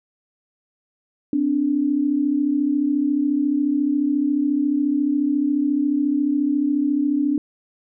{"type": "tone pair together", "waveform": "sine", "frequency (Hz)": [257.5, 291.7], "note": ["C4", "D4"], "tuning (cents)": [-28, -12], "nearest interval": "major second", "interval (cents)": 216, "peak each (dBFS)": [-23, -18], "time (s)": [1.33, 7.38], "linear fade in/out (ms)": 2, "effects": []}